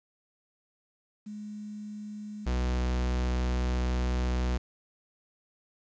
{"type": "tone pair in turn", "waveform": ["sine", "45% pulse"], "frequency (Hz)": [210, 62], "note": ["G#3", "B1"], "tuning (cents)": [19, 7], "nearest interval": "octave + major sixth", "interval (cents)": 2112, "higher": "first", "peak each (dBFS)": [-37, -26], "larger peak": "second", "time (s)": [[1.26, 2.46], [2.46, 4.58]], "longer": "second", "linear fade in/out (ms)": 10, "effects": ["resampled to 16000 Hz", "10-bit"]}